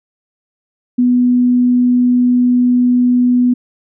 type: tone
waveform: sine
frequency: 246.9 Hz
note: B3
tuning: in tune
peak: -8 dBFS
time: 0.98-3.54 s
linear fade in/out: 10 ms
effects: none